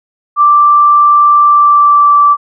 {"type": "tone with pitch glide", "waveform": "sine", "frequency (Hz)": [1174.7, 1163.2], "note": ["D6", "D6"], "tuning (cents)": [0, -17], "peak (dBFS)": -3, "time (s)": [0.36, 2.37], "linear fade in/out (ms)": 50, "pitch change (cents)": -17, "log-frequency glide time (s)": [1.42, 2.19], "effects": []}